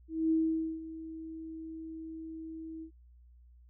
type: tone with ADSR envelope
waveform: sine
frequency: 321.6 Hz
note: E4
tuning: 43 cents flat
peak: -24 dBFS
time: 0.08-2.91 s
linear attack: 230 ms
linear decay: 490 ms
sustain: -16 dB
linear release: 86 ms
effects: added 60 Hz sine -55 dBFS peak until 3.69 s